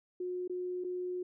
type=tone with dropouts; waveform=sine; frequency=361.6 Hz; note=F#4; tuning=40 cents flat; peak=-34 dBFS; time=0.2-1.23 s; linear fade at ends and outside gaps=5 ms; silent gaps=0.478-0.496 / 0.84-0.845 s; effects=none